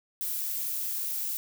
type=noise; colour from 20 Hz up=violet; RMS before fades=-32 dBFS; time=0.21-1.37 s; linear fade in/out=0 ms; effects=none